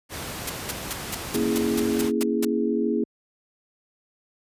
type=noise; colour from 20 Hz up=pink; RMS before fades=-33 dBFS; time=0.09-2.12 s; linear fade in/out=50 ms
type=noise bursts; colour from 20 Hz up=white; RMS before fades=-28 dBFS; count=10; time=0.47-2.45 s; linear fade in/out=5 ms; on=27 ms; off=190 ms
type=chord; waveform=sine; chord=A# half-diminished seventh; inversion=none; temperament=equal with one note detuned; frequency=234.6 / 277.2 / 329.6 / 415.3 Hz; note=A#3 / C#4 / E4 / G#4; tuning=+11 / 0 / 0 / 0 cents; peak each=-25 / -29 / -27 / -26 dBFS; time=1.34-3.04 s; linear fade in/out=5 ms
effects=high-pass 60 Hz 12 dB/octave + resampled to 32000 Hz